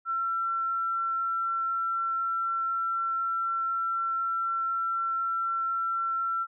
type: tone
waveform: sine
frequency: 1351 Hz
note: E6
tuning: 42 cents sharp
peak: -26 dBFS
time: 0.05-6.47 s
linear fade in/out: 50 ms
effects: none